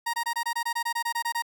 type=tone bursts; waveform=30% pulse; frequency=937 Hz; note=A#5; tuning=9 cents sharp; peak=-23 dBFS; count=14; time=0.06-1.423 s; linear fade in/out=10 ms; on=76 ms; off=23 ms; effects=none